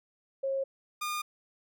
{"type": "tone pair in turn", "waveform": ["sine", "sawtooth"], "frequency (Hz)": [541, 1214.5], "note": ["C#5", "D#6"], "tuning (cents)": [-42, -42], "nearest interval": "octave + major second", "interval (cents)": 1400, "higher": "second", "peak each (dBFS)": -28, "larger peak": "neither", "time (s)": [[0.43, 0.64], [1.01, 1.22]], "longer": "neither", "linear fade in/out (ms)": 10, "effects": []}